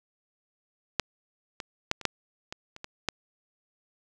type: clicks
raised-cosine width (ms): 0.2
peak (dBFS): -6 / -18 / -7 / -24 / -6 / -19 / -26 / -20 / -9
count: 9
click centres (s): 0.997 / 1.602 / 1.914 / 2.013 / 2.053 / 2.525 / 2.764 / 2.844 / 3.087
effects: none